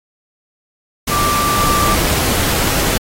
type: tone in noise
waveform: sine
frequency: 1174.7 Hz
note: D6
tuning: in tune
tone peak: -15 dBFS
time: 1.11-1.95 s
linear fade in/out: 10 ms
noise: pink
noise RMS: -17 dBFS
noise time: 1.07-2.98 s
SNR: -1 dB
effects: AAC 48 kbps